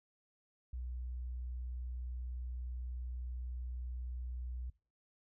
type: tone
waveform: sine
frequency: 61.7 Hz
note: B1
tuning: 1 cent flat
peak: -39 dBFS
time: 0.73-4.7 s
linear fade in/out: 5 ms
effects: noise-tail reverb RT60 0.4 s tail -22 dB re dry